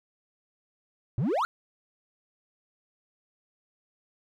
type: exponential sweep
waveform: triangle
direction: up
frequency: 104.4 to 1470 Hz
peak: -22 dBFS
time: 1.18-1.45 s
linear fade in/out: 0 ms
effects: none